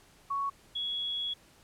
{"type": "tone pair in turn", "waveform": "sine", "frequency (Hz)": [1113, 3352], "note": ["C#6", "G#7"], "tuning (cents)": [7, 15], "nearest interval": "octave + perfect fifth", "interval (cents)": 1908, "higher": "second", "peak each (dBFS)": [-29, -31], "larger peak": "first", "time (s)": [[0.3, 0.5], [0.75, 1.34]], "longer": "second", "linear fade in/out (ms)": 10, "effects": ["pink hiss -60 dBFS RMS until 1.63 s", "low-pass 12000 Hz 12 dB/octave"]}